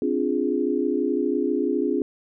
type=chord; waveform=sine; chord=D half-diminished seventh; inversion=third; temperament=equal; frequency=261.6 / 293.7 / 349.2 / 415.3 Hz; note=C4 / D4 / F4 / Ab4; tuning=0 / 0 / 0 / 0 cents; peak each=-26 dBFS; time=0.02-2.02 s; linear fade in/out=2 ms; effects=none